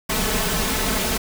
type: noise with comb filter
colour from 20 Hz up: pink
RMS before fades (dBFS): -22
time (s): 0.09-1.18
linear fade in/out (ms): 10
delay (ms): 4.6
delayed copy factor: +0.75
effects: none